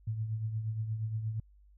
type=tone with tremolo; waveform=sine; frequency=110 Hz; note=A2; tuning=in tune; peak=-29 dBFS; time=0.07-1.4 s; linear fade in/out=5 ms; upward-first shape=triangle; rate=8.5 Hz; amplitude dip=60%; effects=added 50 Hz sine -57 dBFS peak until 1.77 s